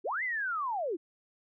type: linear two-way sweep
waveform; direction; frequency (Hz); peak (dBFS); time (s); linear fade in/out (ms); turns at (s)
sine; up then down; 296.9 to 2093 to 296.9; -30; 0.04-0.97; 20; 0.23
effects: none